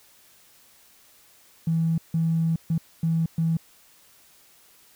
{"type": "tone bursts at uneven times", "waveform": "triangle", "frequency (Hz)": 163.6, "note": "E3", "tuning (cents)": -13, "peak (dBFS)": -16, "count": 5, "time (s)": [[1.67, 1.98], [2.14, 2.56], [2.7, 2.78], [3.03, 3.26], [3.38, 3.57]], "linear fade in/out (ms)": 5, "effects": ["tanh soft clip ceiling -18 dBFS", "white hiss -56 dBFS RMS until 4.95 s"]}